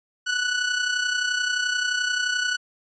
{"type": "tone with amplitude modulation", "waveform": "sawtooth", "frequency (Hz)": 1480, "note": "F#6", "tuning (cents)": 0, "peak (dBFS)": -16, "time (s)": [0.26, 2.57], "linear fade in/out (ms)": 20, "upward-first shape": "sine", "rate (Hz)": 31.5, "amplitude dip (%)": 55, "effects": ["resampled to 16000 Hz"]}